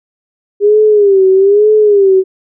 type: tone with vibrato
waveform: sine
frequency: 403.1 Hz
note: G4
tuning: 48 cents sharp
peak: -4 dBFS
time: 0.6-2.24 s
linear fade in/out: 50 ms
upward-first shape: sine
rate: 1.1 Hz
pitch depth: 110 cents each way
effects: none